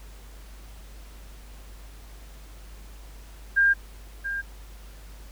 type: tone with echo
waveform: sine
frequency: 1603 Hz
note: G6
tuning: 38 cents sharp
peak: -16 dBFS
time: 3.56-3.74 s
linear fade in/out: 20 ms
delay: 680 ms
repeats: 1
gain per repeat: -11 dB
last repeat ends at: 4.42 s
effects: added 50 Hz sine -42 dBFS peak until 5.31 s + pink hiss -52 dBFS RMS until 5.31 s